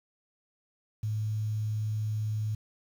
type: tone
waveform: sine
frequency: 107.7 Hz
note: A2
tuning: 37 cents flat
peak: -28 dBFS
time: 1.03-2.55 s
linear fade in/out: 5 ms
effects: 9-bit